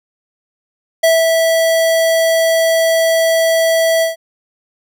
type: tone with ADSR envelope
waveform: square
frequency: 655 Hz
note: E5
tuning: 11 cents flat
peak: -8 dBFS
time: 1.03-4.16 s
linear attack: 10 ms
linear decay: 200 ms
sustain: -3 dB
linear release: 140 ms
effects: none